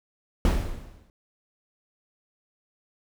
brown noise with exponential decay, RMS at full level -18 dBFS, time 0.45-1.1 s, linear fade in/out 1 ms, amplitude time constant 140 ms, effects none

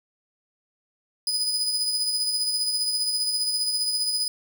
35% pulse tone with tremolo, 4978 Hz, D#8, in tune, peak -20 dBFS, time 1.27-4.28 s, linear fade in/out 2 ms, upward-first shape sine, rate 15 Hz, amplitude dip 40%, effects none

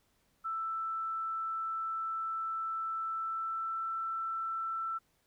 sine tone with pitch glide, 1325 to 1333.4 Hz, E6 to E6, +9 to +19 cents, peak -33 dBFS, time 0.44-4.99 s, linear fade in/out 20 ms, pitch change +10 cents, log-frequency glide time 3.12-3.89 s, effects pink hiss -73 dBFS RMS until 5.26 s

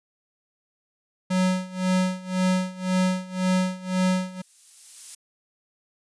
square tone with tremolo, 185 Hz, F#3, in tune, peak -19 dBFS, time 1.3-4.42 s, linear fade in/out 10 ms, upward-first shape sine, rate 1.9 Hz, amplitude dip 90%
violet noise with exponential growth, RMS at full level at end -32 dBFS, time 3.63-5.15 s, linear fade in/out 5 ms, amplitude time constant 330 ms
effects resampled to 22050 Hz

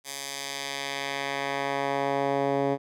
10% pulse tone with band-pass filter sweep, 139.1 Hz, C#3, 6 cents sharp, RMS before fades -29 dBFS, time 0.04-2.78 s, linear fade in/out 50 ms, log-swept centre 8200 to 410 Hz, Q 0.76, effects none

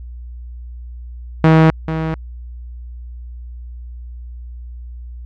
sawtooth tone with echo, 159.8 Hz, D#3, 47 cents sharp, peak -3 dBFS, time 1.44-1.7 s, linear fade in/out 0 ms, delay 440 ms, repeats 1, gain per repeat -11 dB, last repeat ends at 2.14 s, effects added 60 Hz sine -29 dBFS peak until 5.25 s + low-pass 2000 Hz 12 dB/octave

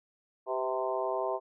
harmonic tone with a mistuned harmonic, 130 Hz, C3, 11 cents flat, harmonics 3 / 4 / 5 / 6 / 7 / 8, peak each -35 / -37 / -33 / -41 / -37 / -38 dBFS, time 0.46-1.4 s, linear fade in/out 50 ms, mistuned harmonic 4, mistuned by -41 cents, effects none

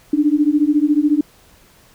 sine beating tone pair, 290 / 304 Hz, D4 / D#4, -22 / -40 cents, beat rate 14 Hz, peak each -15 dBFS, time 0.13-1.21 s, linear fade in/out 5 ms, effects pink hiss -50 dBFS RMS until 1.94 s

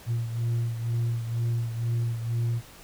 sine beating tone pair, 116.54 / 118.64 Hz, A#2 / A#2, 0 / +31 cents, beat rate 2.1 Hz, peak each -24 / -30 dBFS, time 0.06-2.62 s, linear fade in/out 50 ms, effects tanh soft clip ceiling -22 dBFS + pink hiss -49 dBFS RMS until 2.83 s

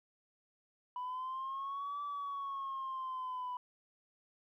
sine exponential two-way sweep, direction up then down, 987.8 to 1159 to 987.8 Hz, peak -36 dBFS, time 0.96-3.57 s, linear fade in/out 2 ms, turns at 2.02 s, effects tanh soft clip ceiling -35 dBFS + 13-bit

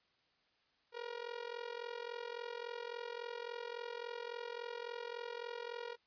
sawtooth tone with amplitude modulation, 475.1 Hz, A#4, 33 cents sharp, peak -35 dBFS, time 0.92-5.97 s, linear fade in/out 50 ms, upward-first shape sine, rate 43.6 Hz, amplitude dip 85%, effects white hiss -75 dBFS RMS until 6.06 s + resampled to 11025 Hz

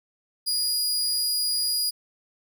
sawtooth tone, 4886 Hz, D#8, 32 cents flat, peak -20 dBFS, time 0.46-1.91 s, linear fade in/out 20 ms, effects none

